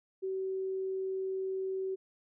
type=tone; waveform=sine; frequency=380.7 Hz; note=F#4; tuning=49 cents sharp; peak=-32 dBFS; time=0.22-1.96 s; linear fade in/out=20 ms; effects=none